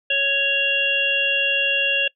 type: harmonic tone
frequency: 554.4 Hz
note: C#5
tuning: in tune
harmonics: 1 / 3 / 5 / 6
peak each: -28 / -26 / -18 / -26 dBFS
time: 0.1-2.08 s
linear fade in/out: 5 ms
effects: noise-tail reverb RT60 0.1 s tail -24 dB re dry

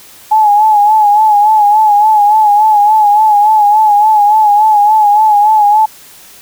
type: tone with vibrato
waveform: sine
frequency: 845 Hz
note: G#5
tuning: 30 cents sharp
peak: -4 dBFS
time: 0.31-5.86 s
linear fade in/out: 10 ms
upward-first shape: sine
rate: 3.5 Hz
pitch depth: 59 cents each way
effects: white hiss -37 dBFS RMS until 6.41 s

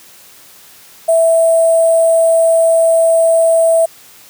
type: tone with sample-and-hold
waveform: sine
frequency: 659.3 Hz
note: E5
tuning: in tune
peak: -7 dBFS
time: 1.08-3.86 s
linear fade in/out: 10 ms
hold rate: 8820 Hz
effects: white hiss -41 dBFS RMS until 4.29 s + high-pass 80 Hz 12 dB/octave

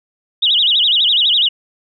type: tone with vibrato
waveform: sine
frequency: 3322 Hz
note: G#7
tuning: in tune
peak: -10 dBFS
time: 0.42-1.49 s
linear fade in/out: 10 ms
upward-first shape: sine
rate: 12 Hz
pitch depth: 260 cents each way
effects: none

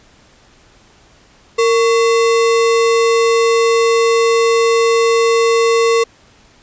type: tone with sample-and-hold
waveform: sine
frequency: 460 Hz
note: A#4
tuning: 23 cents flat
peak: -9 dBFS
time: 1.58-6.04 s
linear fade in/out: 10 ms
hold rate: 1575 Hz
effects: pink hiss -48 dBFS RMS until 6.62 s + resampled to 16000 Hz

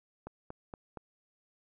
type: click train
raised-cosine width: 1 ms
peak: -28 dBFS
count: 4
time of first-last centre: 0.27-0.973 s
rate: 4.27 Hz
effects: none

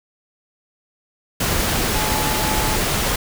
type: tone in noise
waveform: sine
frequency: 861 Hz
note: A5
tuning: 38 cents flat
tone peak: -26 dBFS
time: 1.94-2.76 s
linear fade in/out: 5 ms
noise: pink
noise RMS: -20 dBFS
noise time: 1.4-3.16 s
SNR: -9 dB
effects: none

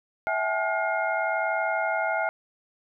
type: tone cluster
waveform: sine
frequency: 654 / 766 / 847 / 1427 / 2132 Hz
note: E5 / G5 / G#5 / F6 / C7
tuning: -14 / -40 / +34 / +37 / +32 cents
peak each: -28 / -31 / -31 / -29 / -33 dBFS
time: 0.27-2.29 s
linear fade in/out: 0 ms
effects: none

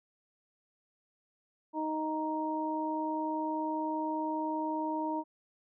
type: harmonic tone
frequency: 311.7 Hz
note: D#4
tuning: 3 cents sharp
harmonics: 1 / 2 / 3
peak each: -34 / -39 / -34 dBFS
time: 1.73-5.24 s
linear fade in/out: 50 ms
effects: none

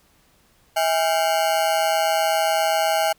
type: ring-modulated tone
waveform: 40% pulse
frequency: 731 Hz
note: F#5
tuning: 21 cents flat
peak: -14 dBFS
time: 0.76-3.13 s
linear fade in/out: 10 ms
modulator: 83.8 Hz
effects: pink hiss -59 dBFS RMS until 3.18 s

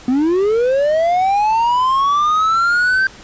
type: linear sweep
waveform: triangle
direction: up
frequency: 242.7 to 1568 Hz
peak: -10 dBFS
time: 0.08-3.07 s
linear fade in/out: 2 ms
effects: pink hiss -39 dBFS RMS until 3.23 s + resampled to 16000 Hz

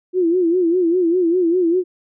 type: tone with vibrato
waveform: sine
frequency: 349.2 Hz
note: F4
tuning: in tune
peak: -13 dBFS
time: 0.13-1.84 s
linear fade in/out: 50 ms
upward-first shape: sine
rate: 5 Hz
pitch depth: 110 cents each way
effects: none

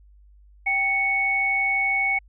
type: tone pair together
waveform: sine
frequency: 782.9 / 2217 Hz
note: G5 / C#7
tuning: -2 / 0 cents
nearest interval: octave + tritone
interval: 1802 cents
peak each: -28 / -20 dBFS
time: 0.66-2.19 s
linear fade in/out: 10 ms
effects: added 50 Hz sine -49 dBFS peak until 2.28 s

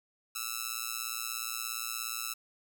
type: tone with amplitude modulation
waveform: 5% pulse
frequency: 1318.5 Hz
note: E6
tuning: in tune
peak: -19 dBFS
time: 0.35-2.34 s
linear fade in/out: 10 ms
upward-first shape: sine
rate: 117 Hz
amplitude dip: 85%
effects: none

